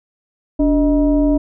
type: tone with frequency modulation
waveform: sine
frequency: 290 Hz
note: D4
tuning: 22 cents flat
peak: -11 dBFS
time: 0.59-1.38 s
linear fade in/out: 10 ms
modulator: 333 Hz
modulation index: 0.75
effects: none